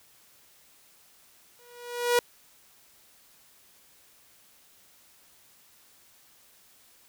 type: tone with exponential growth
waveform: sawtooth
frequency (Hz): 482.8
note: B4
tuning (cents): -39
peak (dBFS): -14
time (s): 1.59-2.19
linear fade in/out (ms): 1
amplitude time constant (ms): 130
effects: white hiss -59 dBFS RMS until 7.08 s